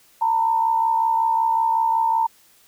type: tone pair together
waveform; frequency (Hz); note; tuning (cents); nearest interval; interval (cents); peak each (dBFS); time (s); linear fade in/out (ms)
sine; 902.6 / 968; A5 / B5; +44 / -35; minor second; 121; -17 / -25; 0.21-2.27; 10
effects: white hiss -55 dBFS RMS until 2.67 s